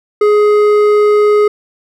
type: tone with hard clipping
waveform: sine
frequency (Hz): 418.3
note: G#4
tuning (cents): +12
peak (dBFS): -8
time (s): 0.21-1.48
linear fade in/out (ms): 5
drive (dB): 8
effects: none